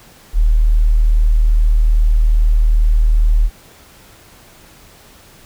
sine tone, 38.79 Hz, D#1, 4 cents flat, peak -8 dBFS, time 0.33-3.5 s, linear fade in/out 50 ms, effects pink hiss -44 dBFS RMS until 5.45 s

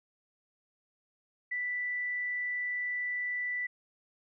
sine tone, 1975.5 Hz, B6, in tune, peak -31 dBFS, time 1.51-3.67 s, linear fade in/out 10 ms, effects none

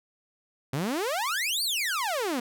sawtooth exponential two-way sweep, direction up then down, 125 to 4699 to 230.2 Hz, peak -23 dBFS, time 0.73-2.4 s, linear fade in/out 5 ms, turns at 1.63 s, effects none

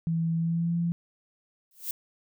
sine tone with pitch glide, 164.81 to 170.23 Hz, E3 to F3, 0 to -44 cents, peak -24 dBFS, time 0.07-0.92 s, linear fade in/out 0 ms, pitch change +56 cents, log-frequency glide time 0.36-0.76 s
violet noise with exponential growth, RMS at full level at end -28 dBFS, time 1.71-1.91 s, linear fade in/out 2 ms, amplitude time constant 43 ms
effects none

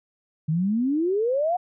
sine exponential sweep, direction up, 149.9 to 740 Hz, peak -20 dBFS, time 0.48-1.57 s, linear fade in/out 10 ms, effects none

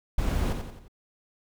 brown noise with echo, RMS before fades -26 dBFS, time 0.18-0.53 s, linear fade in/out 5 ms, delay 88 ms, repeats 4, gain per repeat -6 dB, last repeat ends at 0.882 s, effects none

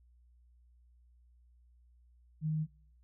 sine tone, 155.56 Hz, D#3, in tune, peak -30 dBFS, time 2.41-2.67 s, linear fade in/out 50 ms, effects noise-tail reverb RT60 0.6 s tail -24 dB re dry + added 60 Hz sine -61 dBFS peak until 3.03 s

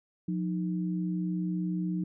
sine tone pair together, 178.25 / 311.1 Hz, F3 / D#4, +36 / 0 cents, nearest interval minor seventh, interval 964 cents, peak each -29 / -35 dBFS, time 0.28-2.04 s, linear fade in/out 5 ms, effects none

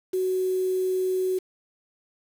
sine tone with quantisation, 372.1 Hz, F#4, 10 cents sharp, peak -22 dBFS, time 0.13-1.39 s, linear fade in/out 10 ms, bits 7, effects none

